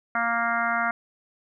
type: harmonic tone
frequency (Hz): 233.1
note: A#3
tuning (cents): 0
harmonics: 1 / 3 / 4 / 5 / 6 / 7 / 8 / 9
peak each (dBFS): -35 / -28 / -34 / -30 / -26 / -33 / -35 / -34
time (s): 0.15-0.91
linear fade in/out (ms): 2
effects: none